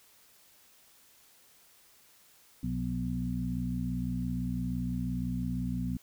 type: harmonic tone with a mistuned harmonic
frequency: 61.74 Hz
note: B1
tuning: in tune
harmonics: 1 / 2 / 3 / 4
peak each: -38 / -36 / -35 / -35 dBFS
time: 2.63-5.97 s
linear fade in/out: 5 ms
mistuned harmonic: 3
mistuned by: -40 cents
effects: white hiss -61 dBFS RMS until 6.02 s